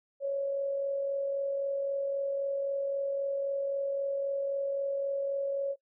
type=tone with amplitude modulation; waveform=sine; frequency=554.4 Hz; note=C#5; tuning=in tune; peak=-27 dBFS; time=0.2-5.76 s; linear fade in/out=50 ms; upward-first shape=sine; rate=43.8 Hz; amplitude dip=30%; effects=noise-tail reverb RT60 0.1 s tail -20 dB re dry